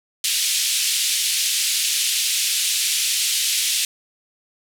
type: band-pass noise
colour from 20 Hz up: pink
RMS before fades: -21 dBFS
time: 0.24-3.85 s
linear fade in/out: 2 ms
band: 2800 to 12000 Hz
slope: 24 dB/octave
effects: none